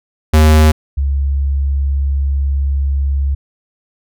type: tone pair in turn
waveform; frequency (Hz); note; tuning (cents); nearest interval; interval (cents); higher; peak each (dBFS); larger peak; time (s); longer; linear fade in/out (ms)
square / sine; 77.5 / 69.22; D#2 / C#2; -6 / -2; major second; 196; first; -6 / -12; first; 0.33-0.72 / 0.97-3.35; second; 10
effects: none